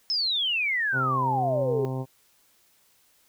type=exponential sweep; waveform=sine; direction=down; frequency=5320 to 392 Hz; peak=-23 dBFS; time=0.1-1.85 s; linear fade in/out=0 ms
type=harmonic tone; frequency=130.81 Hz; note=C3; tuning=in tune; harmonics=1 / 2 / 3 / 4 / 5 / 6 / 7 / 8; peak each=-29 / -35 / -37 / -39 / -44 / -43 / -43 / -48 dBFS; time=0.92-2.06 s; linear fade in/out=50 ms
effects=white hiss -63 dBFS RMS until 3.28 s